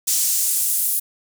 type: noise with high-pass filter sweep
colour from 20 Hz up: pink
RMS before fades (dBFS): -20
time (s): 0.07-1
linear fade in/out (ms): 10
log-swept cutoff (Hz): 6400 to 11000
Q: 1.3
effects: none